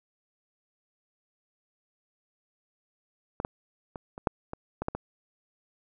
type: clicks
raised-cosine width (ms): 1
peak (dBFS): -17 / -15 / -23 / -26 / -9 / -21 / -17 / -14 / -18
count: 9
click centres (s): 3.401 / 3.449 / 3.958 / 4.179 / 4.272 / 4.534 / 4.82 / 4.884 / 4.95
effects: none